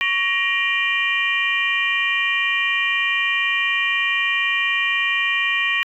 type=tone cluster; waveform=sine; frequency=1119 / 1877 / 2388 / 2794 / 3053 Hz; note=C#6 / A#6 / D7 / F7 / G7; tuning=+16 / +11 / +28 / 0 / -46 cents; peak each=-28 / -21 / -21 / -26 / -28 dBFS; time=0.01-5.83 s; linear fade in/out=0 ms; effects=tanh soft clip ceiling -6 dBFS